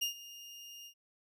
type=tone with ADSR envelope; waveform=30% pulse; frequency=2830 Hz; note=F7; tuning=22 cents sharp; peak=-27 dBFS; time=0.01-0.94 s; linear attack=14 ms; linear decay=110 ms; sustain=-18 dB; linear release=78 ms; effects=none